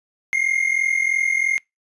triangle tone pair together, 2106 / 2149 Hz, C7 / C7, +11 / +46 cents, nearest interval unison, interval 35 cents, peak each -19 dBFS, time 0.33-1.58 s, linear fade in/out 0 ms, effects noise-tail reverb RT60 0.2 s tail -26 dB re dry + resampled to 24000 Hz

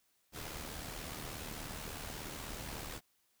pink noise with amplitude modulation, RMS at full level -42 dBFS, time 0.32-3.01 s, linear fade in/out 50 ms, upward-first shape sine, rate 76.5 Hz, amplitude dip 50%, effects white hiss -75 dBFS RMS until 3.4 s

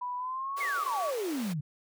sine tone with pitch glide, 987.8 to 1134.7 Hz, B5 to C#6, 0 to +40 cents, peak -32 dBFS, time 0.01-1.11 s, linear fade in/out 10 ms, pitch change +240 cents, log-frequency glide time 0.17-0.63 s
pink high-pass noise, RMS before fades -43 dBFS, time 0.56-1.54 s, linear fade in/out 20 ms, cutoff 380 Hz, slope 48 dB/octave
sine exponential sweep, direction down, 2258 to 138.7 Hz, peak -30 dBFS, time 0.6-1.61 s, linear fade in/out 10 ms
effects none

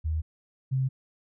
sine tone pair in turn, 78.8 / 131.91 Hz, D#2 / C3, +23 / +14 cents, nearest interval major sixth, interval 891 cents, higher second, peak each -25 / -23 dBFS, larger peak second, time 0.04-0.22 / 0.71-0.89 s, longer neither, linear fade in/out 20 ms, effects none

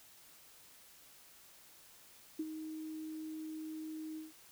sine tone with ADSR envelope, 313.8 Hz, D#4, 15 cents sharp, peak -33 dBFS, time 2.39-4.33 s, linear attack 7 ms, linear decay 44 ms, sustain -8 dB, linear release 160 ms, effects white hiss -60 dBFS RMS until 4.51 s

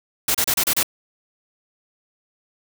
white noise bursts, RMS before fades -19 dBFS, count 6, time 0.28-0.831 s, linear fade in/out 5 ms, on 66 ms, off 31 ms, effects none

